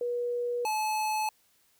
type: tone pair in turn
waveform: sine / square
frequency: 483.4 / 861.3 Hz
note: B4 / A5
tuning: -37 / -37 cents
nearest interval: minor seventh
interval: 1000 cents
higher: second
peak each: -28 dBFS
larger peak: neither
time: 0.01-0.65 / 0.65-1.29 s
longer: neither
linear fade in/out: 2 ms
effects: white hiss -67 dBFS RMS until 1.79 s